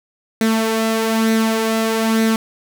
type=tone with flanger; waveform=sawtooth; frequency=223 Hz; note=A3; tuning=23 cents sharp; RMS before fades=-17 dBFS; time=0.41-2.36 s; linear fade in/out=2 ms; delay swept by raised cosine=0.49 to 2.99 ms; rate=1.1 Hz; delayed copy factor=+0.5; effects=none